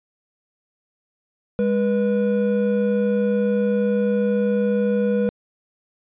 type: tone pair together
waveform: triangle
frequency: 204.7 / 486.9 Hz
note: G#3 / B4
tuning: -25 / -25 cents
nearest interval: octave + minor third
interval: 1500 cents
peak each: -18 / -18 dBFS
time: 1.59-5.29 s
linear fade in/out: 0 ms
effects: resampled to 8000 Hz